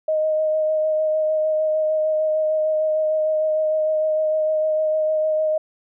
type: tone with vibrato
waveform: sine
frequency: 622.3 Hz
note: D#5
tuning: in tune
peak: -17 dBFS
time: 0.08-5.58 s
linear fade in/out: 5 ms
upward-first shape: sine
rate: 6.6 Hz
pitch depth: 14 cents each way
effects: none